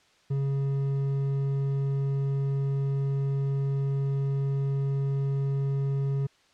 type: tone with hard clipping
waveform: triangle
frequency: 137.9 Hz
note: C#3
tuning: 9 cents flat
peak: -26 dBFS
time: 0.3-6.27 s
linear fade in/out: 10 ms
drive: 9 dB
effects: white hiss -62 dBFS RMS until 6.53 s + low-pass 5000 Hz 12 dB/octave